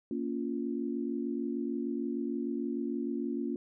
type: chord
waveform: sine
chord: Bb minor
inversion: none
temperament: just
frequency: 233.1 / 279.7 / 349.6 Hz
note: Bb3 / Db4 / F4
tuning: 0 / +16 / +2 cents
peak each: -35 / -35 / -37 dBFS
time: 0.11-3.56 s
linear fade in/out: 2 ms
effects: none